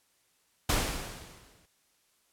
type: noise with exponential decay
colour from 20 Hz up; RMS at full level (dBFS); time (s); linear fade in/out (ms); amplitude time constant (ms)
pink; -25; 0.69-1.66; 5; 210
effects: white hiss -70 dBFS RMS until 2.32 s + low-pass 12000 Hz 12 dB/octave